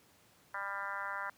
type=harmonic tone; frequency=198.7 Hz; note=G3; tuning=24 cents sharp; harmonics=3 / 4 / 5 / 6 / 7 / 8 / 9 / 10; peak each=-50 / -48 / -42 / -46 / -42 / -44 / -46 / -50 dBFS; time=0.54-1.3 s; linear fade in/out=5 ms; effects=pink hiss -65 dBFS RMS until 1.37 s + high-pass 100 Hz 12 dB/octave